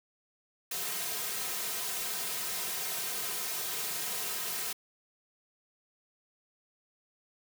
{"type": "noise with comb filter", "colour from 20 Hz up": "white", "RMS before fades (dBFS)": -35, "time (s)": [0.71, 4.73], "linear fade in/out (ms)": 5, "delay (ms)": 3.5, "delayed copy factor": -0.9, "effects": ["high-pass 200 Hz 12 dB/octave"]}